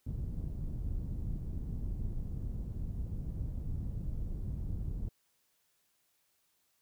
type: low-pass noise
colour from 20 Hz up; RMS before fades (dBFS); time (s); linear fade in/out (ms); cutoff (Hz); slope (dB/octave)
pink; -37; 0.06-5.09; 5; 140; 12
effects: white hiss -75 dBFS RMS until 6.81 s

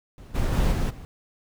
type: noise with level steps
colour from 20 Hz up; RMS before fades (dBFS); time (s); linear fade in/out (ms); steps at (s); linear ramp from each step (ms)
brown; -43 / -24 / -21 / -24 / -40; 0.18-1.05; 0; 0.34 / 0.52 / 0.71 / 0.89; 20
effects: none

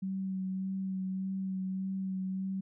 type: tone with vibrato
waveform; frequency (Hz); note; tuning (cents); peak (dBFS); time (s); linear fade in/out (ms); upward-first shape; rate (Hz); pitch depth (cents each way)
sine; 189.9; F#3; +45; -32; 0.02-2.61; 10; sine; 1.7; 17
effects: none

